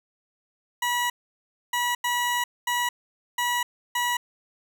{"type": "tone bursts at uneven times", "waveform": "20% pulse", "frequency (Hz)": 970, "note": "B5", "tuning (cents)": -31, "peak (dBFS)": -18, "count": 6, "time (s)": [[0.82, 1.1], [1.73, 1.95], [2.04, 2.44], [2.67, 2.89], [3.38, 3.63], [3.95, 4.17]], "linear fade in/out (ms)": 5, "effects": []}